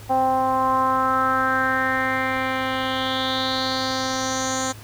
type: tone with low-pass filter sweep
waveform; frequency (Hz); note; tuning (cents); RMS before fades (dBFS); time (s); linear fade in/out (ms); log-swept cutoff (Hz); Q
10% pulse; 261.6; C4; 0; -22; 0.09-4.73; 20; 760 to 7300; 4.5
effects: added 106 Hz sine -39 dBFS peak until 4.83 s + pink hiss -44 dBFS RMS until 4.83 s